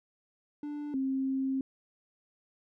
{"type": "tone pair in turn", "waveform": ["triangle", "sine"], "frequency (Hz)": [294.1, 266.7], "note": ["D4", "C4"], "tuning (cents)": [3, 33], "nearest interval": "major second", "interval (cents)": 170, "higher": "first", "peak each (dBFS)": [-33, -28], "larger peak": "second", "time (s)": [[0.63, 0.94], [0.94, 1.61]], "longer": "second", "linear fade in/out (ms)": 2, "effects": []}